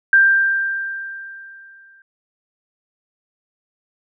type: tone with exponential decay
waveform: sine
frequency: 1582 Hz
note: G6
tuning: 15 cents sharp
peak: -7 dBFS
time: 0.13-2.02 s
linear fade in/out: 2 ms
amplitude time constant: 410 ms
effects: none